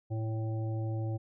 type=harmonic tone; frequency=110.9 Hz; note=A2; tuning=14 cents sharp; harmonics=1 / 3 / 5 / 7; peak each=-31 / -41 / -45 / -48 dBFS; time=0.1-1.18 s; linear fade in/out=20 ms; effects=none